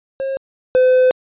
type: tone pair in turn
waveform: triangle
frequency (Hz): 538 / 510.3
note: C5 / C5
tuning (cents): +48 / -43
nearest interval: minor second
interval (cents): 91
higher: first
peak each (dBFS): -17 / -7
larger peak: second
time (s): 0.2-0.37 / 0.75-1.11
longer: second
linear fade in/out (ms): 0
effects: resampled to 8000 Hz